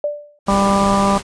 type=tone with exponential decay; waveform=sine; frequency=588 Hz; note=D5; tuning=2 cents sharp; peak=-14 dBFS; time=0.04-0.39 s; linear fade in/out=2 ms; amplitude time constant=74 ms
type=noise; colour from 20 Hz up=pink; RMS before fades=-25 dBFS; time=0.46-1.23 s; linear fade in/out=50 ms
type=harmonic tone; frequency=197.9 Hz; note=G3; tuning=17 cents sharp; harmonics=1 / 2 / 3 / 4 / 5 / 6; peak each=-16 / -25 / -20 / -22 / -20 / -20 dBFS; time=0.48-1.18 s; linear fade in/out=5 ms
effects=resampled to 22050 Hz